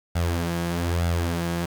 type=tone with flanger; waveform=sawtooth; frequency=85.5 Hz; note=F2; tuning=36 cents flat; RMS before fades=-25 dBFS; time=0.15-1.66 s; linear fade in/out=10 ms; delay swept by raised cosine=1.4 to 6.2 ms; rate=1.1 Hz; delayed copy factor=+0.6; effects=7-bit